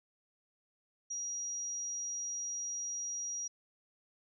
sine tone, 5740 Hz, F8, 47 cents sharp, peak -36 dBFS, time 1.1-3.48 s, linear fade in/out 10 ms, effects none

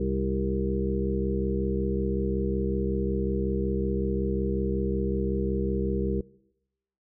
harmonic tone with a mistuned harmonic, 65.41 Hz, C2, in tune, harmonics 1 / 2 / 3 / 5 / 6 / 7, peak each -30 / -35 / -30 / -34 / -31 / -33 dBFS, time 0-6.21 s, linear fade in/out 5 ms, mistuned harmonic 7, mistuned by +38 cents, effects noise-tail reverb RT60 0.9 s tail -23 dB re dry

